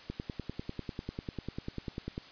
click train, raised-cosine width 3 ms, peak -23 dBFS, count 22, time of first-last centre 0.1-2.179 s, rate 10.1 Hz, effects white hiss -52 dBFS RMS until 2.31 s + resampled to 11025 Hz

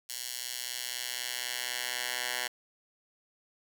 10% pulse tone with high-pass filter sweep, 124 Hz, B2, 7 cents sharp, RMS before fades -36 dBFS, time 0.09-2.48 s, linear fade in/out 10 ms, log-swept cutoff 4700 to 1500 Hz, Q 0.77, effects 9-bit

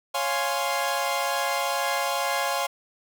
sawtooth chord, Db major seventh, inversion none, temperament equal, 554.4 / 698.5 / 830.6 / 1046.5 Hz, Db5 / F5 / Ab5 / C6, 0 / 0 / 0 / 0 cents, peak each -26 dBFS, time 0.14-2.67 s, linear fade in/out 10 ms, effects none

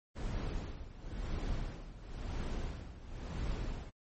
brown noise with tremolo, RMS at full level -36 dBFS, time 0.15-3.91 s, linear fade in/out 20 ms, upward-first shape sine, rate 0.97 Hz, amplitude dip 80%, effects MP3 32 kbps

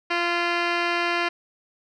10% pulse tone with low-pass filter, 345.6 Hz, F4, 18 cents flat, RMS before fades -24 dBFS, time 0.1-1.29 s, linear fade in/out 10 ms, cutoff 3300 Hz, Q 4.3, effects none

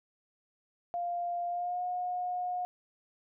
sine tone with pitch glide, 698.5 to 721 Hz, F5 to F#5, 0 to -45 cents, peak -31 dBFS, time 0.94-2.65 s, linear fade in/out 0 ms, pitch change +55 cents, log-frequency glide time 1.48-1.83 s, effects none

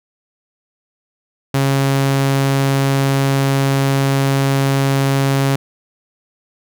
sawtooth tone, 136.9 Hz, C#3, 21 cents flat, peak -9 dBFS, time 1.54-5.56 s, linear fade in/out 5 ms, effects none

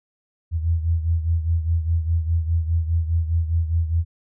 sine beating tone pair, 81.9 / 86.8 Hz, E2 / F2, -11 / -10 cents, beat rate 4.9 Hz, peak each -19 / -25 dBFS, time 0.51-4.05 s, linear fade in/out 50 ms, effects none

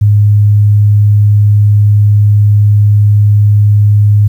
sine tone, 103.83 Hz, G#2, in tune, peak -3 dBFS, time 0.01-4.28 s, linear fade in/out 10 ms, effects 7-bit

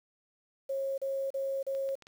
sine tone bursts, 543 Hz, C#5, 36 cents flat, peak -30 dBFS, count 4, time 0.69-1.955 s, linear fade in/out 10 ms, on 290 ms, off 35 ms
clicks, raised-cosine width 0.2 ms, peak -34 dBFS, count 4, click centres 1.75 / 1.89 / 2.023 / 2.069 s
effects 9-bit

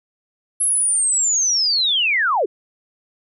sine linear sweep, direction down, 11040 to 337 Hz, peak -15 dBFS, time 0.6-2.46 s, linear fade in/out 10 ms, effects none

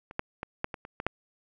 clicks, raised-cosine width 0.5 ms, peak -28 / -13 / -19 / -13 / -21 / -27 / -19 / -11 dBFS, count 8, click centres 0.111 / 0.194 / 0.431 / 0.644 / 0.742 / 0.851 / 1.001 / 1.066 s, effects none

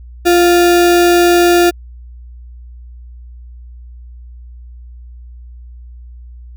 sine tone with sample-and-hold, 347.9 Hz, F4, 7 cents flat, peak -6 dBFS, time 0.25-1.71 s, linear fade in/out 20 ms, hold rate 1050 Hz, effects added 60 Hz sine -31 dBFS peak until 6.56 s

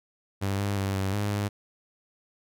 sawtooth tone with pitch steps, 98.3 / 100.6 / 97.8 / 96.4 / 102.9 / 102.3 Hz, G2 / G2 / G2 / G2 / G#2 / G#2, +5 / +45 / -4 / -28 / -16 / -26 cents, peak -22 dBFS, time 0.41-1.49 s, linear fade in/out 20 ms, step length 180 ms, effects none

